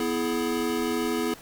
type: chord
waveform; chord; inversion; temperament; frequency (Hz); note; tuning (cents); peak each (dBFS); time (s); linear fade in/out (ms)
square; E major; second; equal with one note detuned; 246.9 / 329.6 / 422.8; B3 / E4 / G#4; 0 / 0 / +31; -30; 0-1.34; 2
effects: pink hiss -47 dBFS RMS until 1.41 s